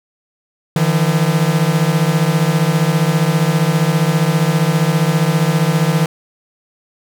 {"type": "beating tone pair", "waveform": "45% pulse", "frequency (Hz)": [153, 168], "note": ["D#3", "E3"], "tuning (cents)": [-29, 33], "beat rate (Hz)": 15, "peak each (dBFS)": -15, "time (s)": [0.76, 6.06], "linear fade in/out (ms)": 2, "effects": []}